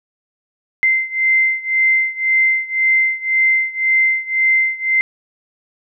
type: beating tone pair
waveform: sine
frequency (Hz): 2078 / 2079.9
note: C7 / C7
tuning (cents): -12 / -11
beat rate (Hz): 1.9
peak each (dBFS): -15 / -17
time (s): 0.83-5.01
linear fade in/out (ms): 0
effects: none